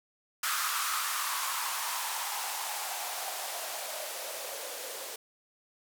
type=noise with band-pass filter sweep; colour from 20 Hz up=violet; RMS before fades=-35 dBFS; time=0.43-5.16 s; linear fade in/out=5 ms; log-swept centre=1300 to 480 Hz; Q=4.4; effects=none